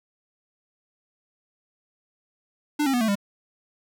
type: tone with pitch steps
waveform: square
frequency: 297.4 / 269.6 / 244.4 / 221.5 / 200.8 Hz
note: D4 / C#4 / B3 / A3 / G3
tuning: +22 / -48 / -18 / +12 / +42 cents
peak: -21 dBFS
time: 2.79-3.155 s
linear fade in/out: 10 ms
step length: 73 ms
effects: none